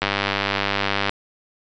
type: click train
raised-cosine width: 0.3 ms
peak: -4 dBFS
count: 108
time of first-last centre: 0.02-1.094 s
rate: 99.6 Hz
effects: resampled to 16000 Hz